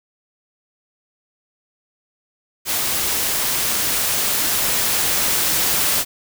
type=noise with level ramp; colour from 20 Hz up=white; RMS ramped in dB=-21 to -18 dBFS; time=2.65-6.05 s; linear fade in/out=50 ms; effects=none